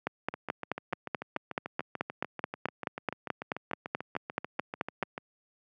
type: two click trains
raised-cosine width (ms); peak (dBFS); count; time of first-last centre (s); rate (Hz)
0.5; -21 / -14; 34 / 24; 0.34-5.179 / 0.07-5.027; 6.82 / 4.64
effects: high-pass 150 Hz 12 dB/octave